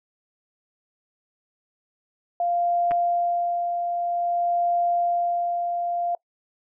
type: tone with tremolo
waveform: sine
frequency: 696 Hz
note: F5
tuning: 6 cents flat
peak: -19 dBFS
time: 2.4-6.15 s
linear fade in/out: 2 ms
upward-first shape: sine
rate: 0.52 Hz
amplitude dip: 40%
type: clicks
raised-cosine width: 0.5 ms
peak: -18 dBFS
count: 2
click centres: 2.91 / 2.917 s
effects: noise-tail reverb RT60 0.1 s tail -23 dB re dry